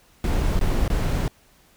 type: noise with dropouts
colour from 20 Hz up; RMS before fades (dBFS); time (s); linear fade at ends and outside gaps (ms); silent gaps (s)
brown; -21; 0.24-1.28; 1; 0.592-0.611 / 0.879-0.9
effects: pink hiss -57 dBFS RMS until 1.76 s